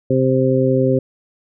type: harmonic tone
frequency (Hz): 130.81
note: C3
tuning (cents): 0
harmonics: 1 / 2 / 3 / 4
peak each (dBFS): -18 / -18 / -18 / -18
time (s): 0.1-0.99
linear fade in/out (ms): 5
effects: none